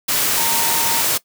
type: tone in noise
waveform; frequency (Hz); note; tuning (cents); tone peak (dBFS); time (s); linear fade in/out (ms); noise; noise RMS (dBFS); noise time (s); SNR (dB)
sine; 922; A#5; -19; -24; 0.37-1.02; 10; white; -18; 0.08-1.18; -9
effects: noise-tail reverb RT60 0.1 s tail -19 dB re dry + high-pass 100 Hz 12 dB/octave